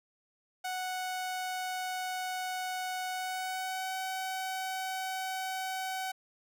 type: tone with pitch glide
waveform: sawtooth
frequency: 740 to 755.5 Hz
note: F#5 to F#5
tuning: 0 to +36 cents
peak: -30 dBFS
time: 0.64-6.12 s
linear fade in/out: 10 ms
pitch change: +36 cents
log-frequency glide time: 3.1-3.95 s
effects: none